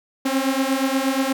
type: beating tone pair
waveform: sawtooth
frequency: 263.6 / 272 Hz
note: C4 / C#4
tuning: +13 / -33 cents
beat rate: 8.4 Hz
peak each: -18 dBFS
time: 0.25-1.33 s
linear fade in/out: 10 ms
effects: none